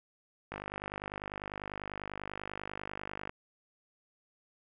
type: click train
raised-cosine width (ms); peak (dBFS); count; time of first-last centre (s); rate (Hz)
0.5; -23; 140; 0.52-3.294; 50.1
effects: none